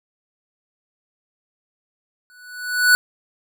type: tone with exponential growth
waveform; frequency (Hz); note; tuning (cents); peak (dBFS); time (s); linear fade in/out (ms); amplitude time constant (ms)
square; 1480; F#6; 0; -9; 2.3-2.95; 0; 140
effects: none